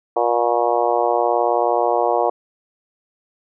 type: harmonic tone with a mistuned harmonic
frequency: 119.1 Hz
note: A#2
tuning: 38 cents sharp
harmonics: 3 / 4 / 5 / 6 / 7 / 8 / 9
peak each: -25 / -21 / -22 / -20 / -24 / -25 / -28 dBFS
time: 0.16-2.3 s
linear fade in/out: 5 ms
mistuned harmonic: 9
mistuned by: +44 cents
effects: none